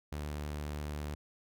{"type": "tone", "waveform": "sawtooth", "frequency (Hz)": 74.2, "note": "D2", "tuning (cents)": 18, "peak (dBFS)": -33, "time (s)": [0.12, 1.15], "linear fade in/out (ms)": 5, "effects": []}